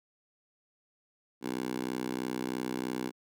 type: tone with high-pass filter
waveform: 10% pulse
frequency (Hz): 63.1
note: B1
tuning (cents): +38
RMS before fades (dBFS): -35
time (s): 1.41-3.12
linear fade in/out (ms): 50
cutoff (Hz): 270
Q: 1.7
effects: none